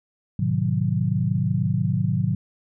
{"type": "tone cluster", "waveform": "sine", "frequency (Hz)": [106.6, 127.1, 153, 183.2], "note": ["G#2", "C3", "D#3", "F#3"], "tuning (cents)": [46, -50, -29, -17], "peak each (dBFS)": -25, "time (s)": [0.39, 2.35], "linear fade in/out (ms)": 5, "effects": []}